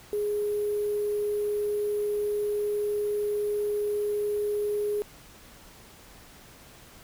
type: tone with sample-and-hold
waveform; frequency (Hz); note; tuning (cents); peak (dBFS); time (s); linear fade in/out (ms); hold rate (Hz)
sine; 415.3; G#4; 0; -25; 0.13-5.02; 0; 11025
effects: pink hiss -51 dBFS RMS until 7.03 s